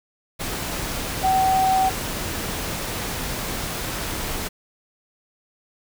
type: tone in noise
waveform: sine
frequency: 760 Hz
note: F#5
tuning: 46 cents sharp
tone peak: -16 dBFS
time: 1.23-1.9 s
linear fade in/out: 20 ms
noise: pink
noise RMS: -28 dBFS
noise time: 0.39-4.49 s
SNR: +9 dB
effects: none